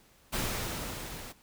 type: noise with level ramp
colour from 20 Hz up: pink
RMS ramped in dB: -31 to -44 dBFS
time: 0.32-1.33 s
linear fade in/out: 20 ms
effects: pink hiss -62 dBFS RMS until 1.42 s